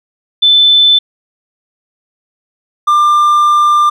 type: tone pair in turn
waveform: sine / triangle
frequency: 3520 / 1193.1 Hz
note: A7 / D6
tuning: 0 / +27 cents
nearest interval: octave + perfect fifth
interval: 1873 cents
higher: first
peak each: -4 dBFS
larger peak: neither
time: 0.42-0.99 / 2.87-3.9 s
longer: second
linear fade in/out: 10 ms
effects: none